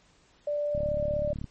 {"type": "tone with pitch glide", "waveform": "sine", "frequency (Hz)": [587.3, 592.4], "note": ["D5", "D5"], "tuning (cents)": [0, 15], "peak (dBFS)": -26, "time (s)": [0.47, 1.33], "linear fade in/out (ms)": 5, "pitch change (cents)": 15, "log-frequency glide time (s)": [0.65, 0.87]}
{"type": "click train", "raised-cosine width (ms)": 5, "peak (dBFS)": -23, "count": 26, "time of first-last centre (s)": [0.75, 1.443], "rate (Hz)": 36.1}
{"effects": ["pink hiss -62 dBFS RMS until 1.5 s", "MP3 32 kbps"]}